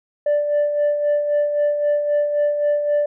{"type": "tone with tremolo", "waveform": "sine", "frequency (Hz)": 587.3, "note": "D5", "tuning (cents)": 0, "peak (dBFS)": -12, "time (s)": [0.26, 3.06], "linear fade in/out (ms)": 5, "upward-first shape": "sine", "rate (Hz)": 3.8, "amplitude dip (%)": 55, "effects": ["tanh soft clip ceiling -13 dBFS"]}